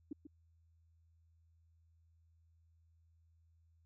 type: tone with echo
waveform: sine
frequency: 295.2 Hz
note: D4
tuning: 9 cents sharp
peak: -39 dBFS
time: 0.11-0.13 s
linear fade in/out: 5 ms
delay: 140 ms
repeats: 1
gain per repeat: -9 dB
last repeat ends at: 0.27 s
effects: added 82 Hz sine -67 dBFS peak until 3.85 s